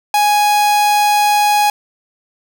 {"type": "tone", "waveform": "45% pulse", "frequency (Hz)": 831, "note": "G#5", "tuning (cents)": 1, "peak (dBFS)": -10, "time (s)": [0.14, 1.7], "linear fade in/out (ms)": 2, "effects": []}